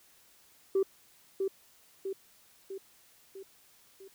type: tone with echo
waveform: sine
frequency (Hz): 387.2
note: G4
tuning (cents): -21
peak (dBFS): -22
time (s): 0.75-0.83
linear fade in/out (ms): 5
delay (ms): 650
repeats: 5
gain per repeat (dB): -5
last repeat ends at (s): 4.08
effects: tanh soft clip ceiling -21 dBFS + white hiss -62 dBFS RMS until 4.14 s